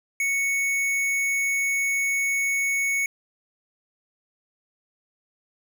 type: tone with tanh clipping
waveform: sine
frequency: 2217 Hz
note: C#7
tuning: in tune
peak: -23 dBFS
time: 0.2-3.06 s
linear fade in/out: 2 ms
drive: 18 dB
effects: none